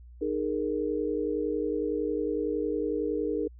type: chord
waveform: sine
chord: D# suspended fourth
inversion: none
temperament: equal with one note detuned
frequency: 306.7 / 415.3 / 466.2 Hz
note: D#4 / G#4 / A#4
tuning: -25 / 0 / 0 cents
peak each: -31 dBFS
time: 0.21-3.48 s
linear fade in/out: 10 ms
effects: added 60 Hz sine -46 dBFS peak until 3.59 s